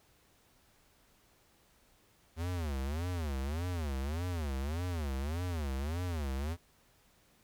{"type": "tone with vibrato", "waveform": "square", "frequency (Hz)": 77.4, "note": "D#2", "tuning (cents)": -9, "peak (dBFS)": -34, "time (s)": [2.36, 6.57], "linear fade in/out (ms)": 50, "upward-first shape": "sine", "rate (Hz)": 1.7, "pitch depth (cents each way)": 270, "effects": ["pink hiss -67 dBFS RMS until 7.43 s"]}